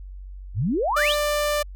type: exponential sweep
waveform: sine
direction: up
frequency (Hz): 82.41 to 4435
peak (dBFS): -20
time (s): 0.54-1.16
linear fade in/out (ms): 50
type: tone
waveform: sawtooth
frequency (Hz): 592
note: D5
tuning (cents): +14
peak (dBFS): -17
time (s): 0.96-1.63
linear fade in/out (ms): 10
effects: added 47 Hz sine -35 dBFS peak until 1.75 s